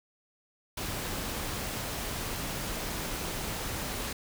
pink noise, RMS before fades -35 dBFS, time 0.77-4.13 s, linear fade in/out 5 ms, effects none

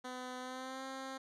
10% pulse tone with pitch glide, 252.7 to 265.7 Hz, B3 to C4, +40 to +27 cents, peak -34 dBFS, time 0.04-1.18 s, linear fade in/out 10 ms, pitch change +87 cents, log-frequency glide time 0.39-0.84 s, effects low-pass 8000 Hz 12 dB/octave

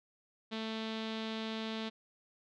sawtooth tone with low-pass filter, 221.4 Hz, A3, 11 cents sharp, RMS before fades -39 dBFS, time 0.51-1.9 s, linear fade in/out 20 ms, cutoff 3700 Hz, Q 3.6, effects none

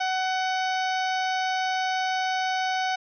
harmonic tone with a mistuned harmonic, 749 Hz, F#5, 21 cents sharp, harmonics 1 / 2 / 3 / 4 / 5 / 6 / 7 / 8, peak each -25 / -31 / -35 / -37 / -39 / -41 / -42 / -43 dBFS, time 0-2.96 s, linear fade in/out 10 ms, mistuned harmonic 8, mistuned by +16 cents, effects none

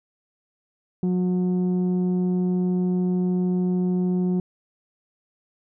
sine tone pair together, 181.35 / 362.7 Hz, F#3 / F#4, -34 / -34 cents, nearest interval octave, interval 1200 cents, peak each -18 / -25 dBFS, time 1.03-4.4 s, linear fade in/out 2 ms, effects tanh soft clip ceiling -17 dBFS

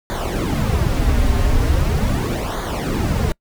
brown noise with flanger, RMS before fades -18 dBFS, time 0.1-3.32 s, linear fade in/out 0 ms, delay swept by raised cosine 0.37 to 6.17 ms, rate 0.4 Hz, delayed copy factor -0.75, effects noise-tail reverb RT60 0.1 s tail -26 dB re dry

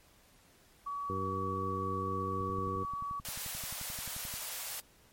sine tone, 1135 Hz, C#6, 41 cents sharp, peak -35 dBFS, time 0.86-3.2 s, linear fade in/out 10 ms
harmonic tone, 95.7 Hz, G2, 41 cents flat, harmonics 1 / 2 / 3 / 4 / 5, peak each -39 / -42 / -44 / -41 / -42 dBFS, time 1.09-2.84 s, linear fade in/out 10 ms
click train, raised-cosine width 5 ms, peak -35 dBFS, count 23, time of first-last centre 2.41-4.34 s, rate 11.4 Hz
white high-pass noise, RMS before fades -40 dBFS, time 3.25-4.8 s, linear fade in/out 0 ms, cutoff 490 Hz, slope 48 dB/octave
effects pink hiss -63 dBFS RMS until 5.12 s + MP3 64 kbps

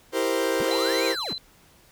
40% pulse chord, C dominant seventh, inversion first, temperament equal, 329.6 / 392 / 466.2 / 523.3 Hz, E4 / G4 / Bb4 / C5, 0 / 0 / 0 / 0 cents, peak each -28 / -28 / -27 / -26 dBFS, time 0.12-1.16 s, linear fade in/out 50 ms
square linear two-way sweep, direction up then down, 111.2 to 2500 to 111.2 Hz, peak -32 dBFS, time 0.6-1.33 s, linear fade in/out 0 ms, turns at 1.05 s
sine tone with tremolo, 4050 Hz, B7, 43 cents sharp, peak -28 dBFS, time 0.71-1.38 s, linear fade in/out 0 ms, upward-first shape square, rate 8.6 Hz, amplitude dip 30%
effects pink hiss -56 dBFS RMS until 1.91 s

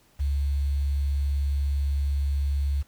sine tone with quantisation, 70.2 Hz, C#2, 22 cents sharp, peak -22 dBFS, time 0.19-2.83 s, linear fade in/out 20 ms, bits 8, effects pink hiss -61 dBFS RMS until 2.87 s

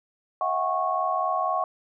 sine tone cluster, 644 / 728 / 788 / 1101 Hz, E5 / F#5 / G5 / C#6, -41 / -28 / +9 / -12 cents, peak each -30 / -27 / -33 / -26 dBFS, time 0.41-1.64 s, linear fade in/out 2 ms, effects none

